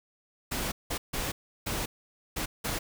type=noise bursts at uneven times; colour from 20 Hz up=pink; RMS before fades=-32 dBFS; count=6; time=0.51-0.72 / 0.9-0.98 / 1.13-1.32 / 1.66-1.86 / 2.36-2.46 / 2.64-2.79 s; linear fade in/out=10 ms; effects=none